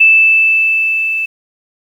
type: tone with level ramp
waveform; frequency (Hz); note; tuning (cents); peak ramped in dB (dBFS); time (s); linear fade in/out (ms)
sine; 2637; E7; 0; -3 to -14; 0-1.26; 10
effects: 7-bit